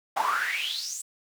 brown noise with high-pass filter sweep, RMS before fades -29 dBFS, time 0.16-1.02 s, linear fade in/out 10 ms, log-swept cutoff 790 to 8100 Hz, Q 9.3, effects none

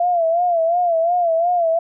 sine tone with vibrato, 683 Hz, F5, 39 cents flat, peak -14 dBFS, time 0-1.79 s, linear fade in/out 5 ms, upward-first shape sine, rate 2.8 Hz, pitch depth 86 cents each way, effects none

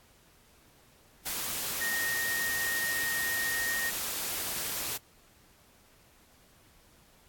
sine tone in noise, 1857 Hz, A#6, 7 cents flat, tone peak -30 dBFS, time 1.8-3.91 s, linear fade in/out 20 ms, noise white, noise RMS -34 dBFS, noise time 1.25-4.98 s, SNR +1 dB, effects pink hiss -61 dBFS RMS until 7.28 s + AAC 64 kbps

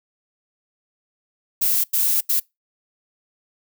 violet noise bursts at uneven times, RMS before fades -19 dBFS, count 3, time 1.61-1.84 / 1.93-2.21 / 2.29-2.4 s, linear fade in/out 10 ms, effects noise-tail reverb RT60 0.2 s tail -25 dB re dry

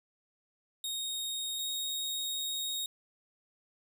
sawtooth tone pair in turn, 3729 / 3749 Hz, A#7 / A#7, 0 / +9 cents, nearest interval unison, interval 9 cents, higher second, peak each -31 / -30 dBFS, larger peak second, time 0.84-1.59 / 1.59-2.86 s, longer second, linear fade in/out 2 ms, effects none

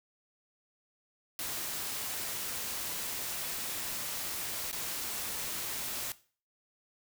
white noise with dropouts, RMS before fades -37 dBFS, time 1.39-6.12 s, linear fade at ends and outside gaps 1 ms, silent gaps 4.714-4.728 s, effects noise-tail reverb RT60 0.4 s tail -17 dB re dry

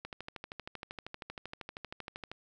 click train, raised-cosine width 0.3 ms, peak -25 dBFS, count 30, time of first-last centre 0.05-2.316 s, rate 12.8 Hz, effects none

